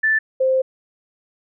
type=tone pair in turn; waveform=sine; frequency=1760 / 523.3 Hz; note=A6 / C5; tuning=0 / 0 cents; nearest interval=octave + major sixth; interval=2100 cents; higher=first; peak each=-14 dBFS; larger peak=neither; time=0.03-0.19 / 0.4-0.62 s; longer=second; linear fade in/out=10 ms; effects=none